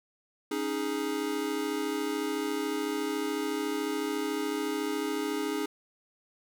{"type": "chord", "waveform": "square", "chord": "C# suspended second", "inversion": "none", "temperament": "equal", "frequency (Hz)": [277.2, 311.1, 415.3], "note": ["C#4", "D#4", "G#4"], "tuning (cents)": [0, 0, 0], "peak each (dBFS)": [-36, -34, -34], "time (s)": [0.51, 5.66], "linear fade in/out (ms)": 5, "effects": []}